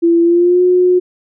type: tone with pitch glide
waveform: sine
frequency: 337.7 to 361.9 Hz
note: E4 to F#4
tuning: +42 to -38 cents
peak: -7 dBFS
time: 0.02-1 s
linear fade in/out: 20 ms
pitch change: +120 cents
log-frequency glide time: 0.22-0.62 s
effects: none